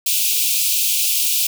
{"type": "high-pass noise", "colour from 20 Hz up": "white", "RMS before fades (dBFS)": -18, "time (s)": [0.06, 1.47], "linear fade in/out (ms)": 5, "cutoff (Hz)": 2400, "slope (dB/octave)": 96, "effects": []}